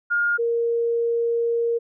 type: tone pair in turn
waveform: sine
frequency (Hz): 1418 / 466.8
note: F6 / A#4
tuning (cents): +26 / +2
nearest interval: octave + perfect fifth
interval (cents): 1924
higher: first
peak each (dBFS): -18 / -19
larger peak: first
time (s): 0.1-0.38 / 0.38-1.79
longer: second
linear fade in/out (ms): 20
effects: none